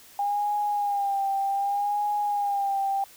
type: tone with vibrato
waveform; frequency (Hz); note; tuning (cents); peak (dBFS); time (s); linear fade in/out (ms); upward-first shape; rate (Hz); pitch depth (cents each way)
sine; 807; G#5; -50; -23; 0.19-3.04; 2; sine; 0.65; 46
effects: white hiss -51 dBFS RMS until 3.16 s

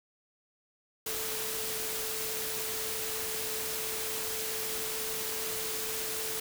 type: tone in noise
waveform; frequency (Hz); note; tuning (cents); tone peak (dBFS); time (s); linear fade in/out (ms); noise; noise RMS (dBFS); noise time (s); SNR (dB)
sine; 440; A4; 0; -41; 1.06-6.4; 5; white; -35; 1.06-6.4; -9
effects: none

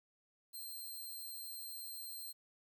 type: tone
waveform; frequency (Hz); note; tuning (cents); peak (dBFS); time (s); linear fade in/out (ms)
5% pulse; 4161; C8; -10; -38; 0.53-2.33; 20
effects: 12-bit

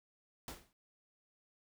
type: noise with exponential decay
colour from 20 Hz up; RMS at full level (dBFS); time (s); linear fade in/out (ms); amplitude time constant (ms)
pink; -42; 0.48-0.73; 1; 54
effects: none

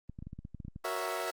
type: clicks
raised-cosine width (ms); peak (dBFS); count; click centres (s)
5; -30; 12; 0.096 / 0.189 / 0.225 / 0.27 / 0.331 / 0.39 / 0.451 / 0.547 / 0.602 / 0.65 / 0.682 / 0.761
type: chord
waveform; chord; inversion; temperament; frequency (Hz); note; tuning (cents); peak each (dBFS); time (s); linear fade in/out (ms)
20% pulse; F# dominant seventh; none; equal; 370 / 466.2 / 554.4 / 659.3; F#4 / A#4 / C#5 / E5; 0 / 0 / 0 / 0; -34 / -34 / -35 / -31; 0.84-1.31; 10
effects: Opus 24 kbps

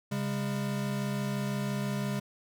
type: tone pair together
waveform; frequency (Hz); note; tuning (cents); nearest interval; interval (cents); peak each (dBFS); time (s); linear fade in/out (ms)
square; 136.2 / 202.1; C#3 / G#3; -30 / -47; perfect fifth; 683; -34 / -33; 0.11-2.2; 10
effects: none

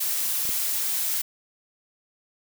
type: noise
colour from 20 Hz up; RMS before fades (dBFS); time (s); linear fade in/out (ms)
blue; -26; 0-1.22; 10
type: clicks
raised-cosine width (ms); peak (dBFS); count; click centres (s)
2; -31 / -24; 2; 0.452 / 0.492
effects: none

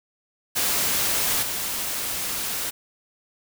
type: noise with level steps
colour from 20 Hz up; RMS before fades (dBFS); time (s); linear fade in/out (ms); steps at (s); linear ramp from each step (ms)
white; -23 / -28; 0.55-2.71; 20; 1.42; 10
effects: none

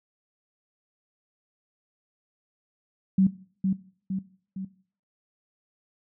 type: tone with echo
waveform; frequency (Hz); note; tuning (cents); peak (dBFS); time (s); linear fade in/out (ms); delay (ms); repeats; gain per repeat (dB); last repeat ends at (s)
sine; 190.3; F#3; +49; -16; 3.18-3.27; 5; 460; 3; -5; 4.65
effects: noise-tail reverb RT60 0.5 s tail -18 dB re dry

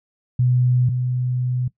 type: tone pair in turn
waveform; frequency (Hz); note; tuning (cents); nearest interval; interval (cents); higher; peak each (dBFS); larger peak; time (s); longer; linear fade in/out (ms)
sine; 124.9 / 125.44; B2 / B2; +20 / +27; unison; 7; second; -14 / -19; first; 0.39-0.89 / 0.89-1.68; second; 5
effects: noise-tail reverb RT60 0.1 s tail -18 dB re dry

